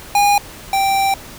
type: tone pair in turn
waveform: square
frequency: 816 / 783 Hz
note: G#5 / G5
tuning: -31 / -2 cents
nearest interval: minor second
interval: 71 cents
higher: first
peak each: -11 / -14 dBFS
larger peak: first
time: 0.15-0.38 / 0.73-1.14 s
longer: second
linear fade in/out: 2 ms
effects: pink hiss -36 dBFS RMS until 1.38 s